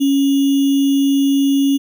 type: tone with sample-and-hold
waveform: sine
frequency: 276.7 Hz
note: C#4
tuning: 3 cents flat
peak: -11 dBFS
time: 0-1.78 s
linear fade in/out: 20 ms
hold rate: 3150 Hz
effects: none

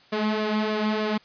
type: tone with flanger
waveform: sawtooth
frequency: 214.2 Hz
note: A3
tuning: 46 cents flat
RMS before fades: -25 dBFS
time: 0.12-1.18 s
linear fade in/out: 10 ms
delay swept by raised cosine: 1.7 to 3.8 ms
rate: 3.3 Hz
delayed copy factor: +0.6
effects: white hiss -55 dBFS RMS until 1.24 s + resampled to 11025 Hz

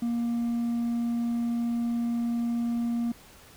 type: tone with hard clipping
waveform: sine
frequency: 235.3 Hz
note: A#3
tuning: 16 cents sharp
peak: -26 dBFS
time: 0.02-3.12 s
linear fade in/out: 5 ms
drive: 2 dB
effects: pink hiss -52 dBFS RMS until 3.56 s

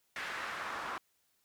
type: noise with band-pass filter sweep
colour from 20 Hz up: pink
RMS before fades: -40 dBFS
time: 0.16-0.98 s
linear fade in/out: 2 ms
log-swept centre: 1800 to 1100 Hz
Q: 1.8
effects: white hiss -75 dBFS RMS until 1.44 s

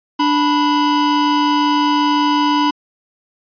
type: tone pair together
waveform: square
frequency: 293.7 / 986.6 Hz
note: D4 / B5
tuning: 0 / -2 cents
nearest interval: octave + major sixth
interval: 2098 cents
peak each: -16 dBFS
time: 0.19-2.71 s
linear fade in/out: 10 ms
effects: resampled to 11025 Hz

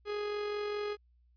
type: tone with amplitude modulation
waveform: 45% pulse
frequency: 415.3 Hz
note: G#4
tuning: in tune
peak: -32 dBFS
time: 0.05-0.97 s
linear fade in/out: 50 ms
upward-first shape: sine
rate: 44.9 Hz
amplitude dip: 30%
effects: added 60 Hz sine -63 dBFS peak until 1.36 s + resampled to 11025 Hz

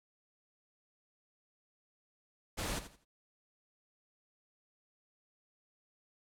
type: noise with echo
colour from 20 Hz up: pink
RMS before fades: -37 dBFS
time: 2.57-2.8 s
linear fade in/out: 20 ms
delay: 84 ms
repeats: 3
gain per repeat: -12 dB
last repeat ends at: 3.052 s
effects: low-pass 12000 Hz 12 dB/octave

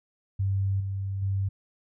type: tone with level steps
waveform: sine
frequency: 97.5 Hz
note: G2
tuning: 9 cents flat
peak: -23 / -28 / -24 dBFS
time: 0.39-1.49 s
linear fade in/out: 10 ms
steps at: 0.8 / 1.22 s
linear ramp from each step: 5 ms
effects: none

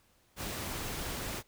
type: noise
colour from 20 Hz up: pink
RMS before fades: -38 dBFS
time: 0.36-1.43 s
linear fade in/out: 50 ms
effects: pink hiss -68 dBFS RMS until 1.47 s

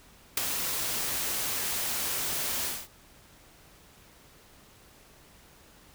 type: noise with ADSR envelope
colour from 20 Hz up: white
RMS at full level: -23 dBFS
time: 0.37-2.88 s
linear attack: 5 ms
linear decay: 9 ms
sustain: -8 dB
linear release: 230 ms
effects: pink hiss -56 dBFS RMS until 5.94 s

